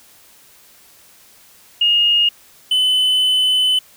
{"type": "tone pair in turn", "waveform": ["sine", "triangle"], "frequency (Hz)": [2851, 3021], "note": ["F7", "F#7"], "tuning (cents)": [35, 35], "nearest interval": "minor second", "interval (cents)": 100, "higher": "second", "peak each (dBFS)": -11, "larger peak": "neither", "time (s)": [[1.81, 2.29], [2.71, 3.79]], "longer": "second", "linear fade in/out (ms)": 5, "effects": ["white hiss -48 dBFS RMS until 3.96 s"]}